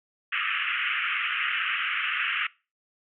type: band-pass noise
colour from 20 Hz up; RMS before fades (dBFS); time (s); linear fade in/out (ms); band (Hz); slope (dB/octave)
white; -28; 0.32-2.47; 5; 1200 to 3000; 96
effects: noise-tail reverb RT60 0.3 s tail -22 dB re dry